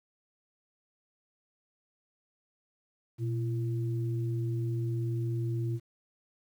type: tone pair together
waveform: sine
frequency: 120 / 339.4 Hz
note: B2 / F4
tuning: -49 / -49 cents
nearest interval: octave + tritone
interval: 1800 cents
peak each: -29 / -38 dBFS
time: 3.18-5.8 s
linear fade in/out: 50 ms
effects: 10-bit